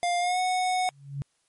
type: tone with pitch glide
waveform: square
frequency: 702 to 736.1 Hz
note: F5 to F#5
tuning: +9 to -9 cents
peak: -24 dBFS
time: 0.03-0.89 s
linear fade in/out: 0 ms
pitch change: +82 cents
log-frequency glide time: 0.19-0.39 s
type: tone with exponential growth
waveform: sine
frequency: 140 Hz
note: C#3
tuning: 18 cents sharp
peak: -26 dBFS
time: 0.83-1.22 s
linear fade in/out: 0 ms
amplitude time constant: 83 ms
effects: white hiss -71 dBFS RMS until 1.48 s + MP3 48 kbps